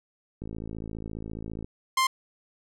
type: click train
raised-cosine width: 3 ms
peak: -24 dBFS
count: 68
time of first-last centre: 0.42-1.645 s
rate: 54.7 Hz
type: tone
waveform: sawtooth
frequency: 1051 Hz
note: C6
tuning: 7 cents sharp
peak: -17 dBFS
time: 1.97-2.07 s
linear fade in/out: 5 ms
effects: low-pass 11000 Hz 12 dB/octave